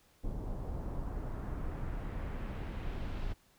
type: noise with low-pass filter sweep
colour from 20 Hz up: brown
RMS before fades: -38 dBFS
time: 0.23-3.34 s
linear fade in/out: 20 ms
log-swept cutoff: 680 to 3900 Hz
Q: 1.1
effects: pink hiss -67 dBFS RMS until 3.58 s